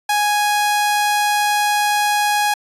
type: tone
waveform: sawtooth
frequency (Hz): 830.6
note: G#5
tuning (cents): 0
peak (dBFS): -11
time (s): 0.09-2.54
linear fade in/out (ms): 5
effects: resampled to 32000 Hz